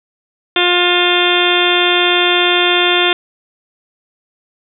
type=harmonic tone with a mistuned harmonic; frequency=354.3 Hz; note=F4; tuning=25 cents sharp; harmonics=1 / 2 / 3 / 4 / 5 / 6 / 7 / 8 / 9 / 10; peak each=-16 / -20 / -22 / -20 / -22 / -22 / -21 / -21 / -19 / -16 dBFS; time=0.56-3.13 s; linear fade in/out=2 ms; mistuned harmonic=8; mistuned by=-49 cents; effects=none